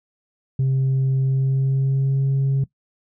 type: tone with pitch glide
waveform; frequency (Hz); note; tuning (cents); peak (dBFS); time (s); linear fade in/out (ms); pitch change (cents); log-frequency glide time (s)
sine; 133.1 to 136.13; C3 to C#3; +30 to -31; -14; 0.59-2.64; 5; +39; 1.2-2.24
effects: noise-tail reverb RT60 0.1 s tail -19 dB re dry + tanh soft clip ceiling -15 dBFS